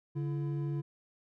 triangle tone pair together, 143.2 / 336.2 Hz, D3 / E4, -43 / +34 cents, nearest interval octave + minor third, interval 1477 cents, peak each -30 / -38 dBFS, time 0.15-0.82 s, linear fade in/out 20 ms, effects none

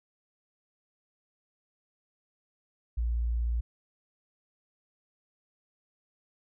sine tone, 58.27 Hz, A#1, in tune, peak -26 dBFS, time 2.97-3.61 s, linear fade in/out 10 ms, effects none

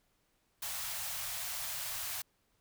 white band-stop noise, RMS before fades -39 dBFS, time 0.62-2.22 s, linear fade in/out 5 ms, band 150 to 600 Hz, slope 48 dB/octave, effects pink hiss -75 dBFS RMS until 2.6 s

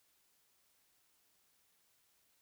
silence, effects white hiss -74 dBFS RMS until 2.41 s

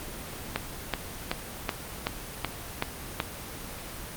click train, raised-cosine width 0.3 ms, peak -9 dBFS, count 8, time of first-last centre 0.56-3.202 s, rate 2.65 Hz, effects pink hiss -39 dBFS RMS until 4.16 s + Opus 24 kbps

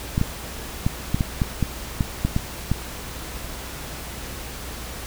clicks, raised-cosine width 5 ms, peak -7 dBFS, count 11, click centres 0.179 / 0.214 / 0.865 / 1.145 / 1.208 / 1.418 / 1.627 / 2.008 / 2.25 / 2.364 / 2.716 s, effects added 60 Hz sine -37 dBFS peak until 5.06 s + pink hiss -35 dBFS RMS until 5.06 s

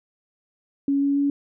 sine tone with pitch steps, 279 / 280.9 / 282.9 Hz, C#4 / C#4 / C#4, +11 / +23 / +35 cents, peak -18 dBFS, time 0.88-1.3 s, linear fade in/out 2 ms, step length 140 ms, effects none

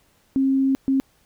sine tone bursts at uneven times, 268.6 Hz, C4, 46 cents sharp, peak -16 dBFS, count 2, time 0.36-0.75 / 0.88-1 s, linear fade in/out 0 ms, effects pink hiss -61 dBFS RMS until 1.25 s

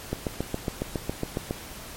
click train, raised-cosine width 2 ms, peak -13 dBFS, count 11, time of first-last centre 0.13-1.509 s, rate 7.25 Hz, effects pink hiss -41 dBFS RMS until 1.96 s + MP3 64 kbps

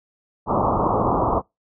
white low-pass noise, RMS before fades -20 dBFS, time 0.46-1.42 s, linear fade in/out 50 ms, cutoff 1200 Hz, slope 96 dB/octave, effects noise-tail reverb RT60 0.2 s tail -26 dB re dry

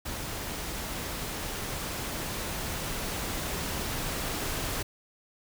pink noise with level ramp, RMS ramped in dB -36 to -32 dBFS, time 0.05-4.83 s, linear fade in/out 10 ms, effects none

